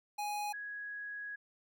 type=tone pair in turn; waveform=square / sine; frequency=830.6 / 1664.7 Hz; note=G#5 / G#6; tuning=0 / +4 cents; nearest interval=octave; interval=1204 cents; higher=second; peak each=-36 / -40 dBFS; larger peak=first; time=0.18-0.53 / 0.53-1.36 s; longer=second; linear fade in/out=10 ms; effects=none